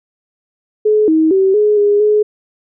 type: tone with pitch steps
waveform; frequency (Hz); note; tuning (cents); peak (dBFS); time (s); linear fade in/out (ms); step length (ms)
sine; 426.5 / 317.1 / 383.8 / 420.6 / 410.7 / 422.3; G#4 / D#4 / G4 / G#4 / G#4 / G#4; +46 / +33 / -37 / +22 / -19 / +29; -8; 0.85-2.23; 10; 230
effects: none